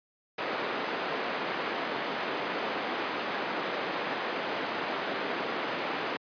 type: band-pass noise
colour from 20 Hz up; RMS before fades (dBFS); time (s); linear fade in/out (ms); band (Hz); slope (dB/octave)
pink; -33; 0.38-6.17; 5; 320 to 2600; 12
effects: high-pass 150 Hz 12 dB/octave + resampled to 11025 Hz